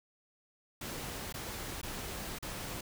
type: noise with dropouts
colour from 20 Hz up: pink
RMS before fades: -41 dBFS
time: 0.81-2.81 s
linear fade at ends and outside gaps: 5 ms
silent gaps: 1.326-1.34 / 1.815-1.83 / 2.387-2.425 s
effects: none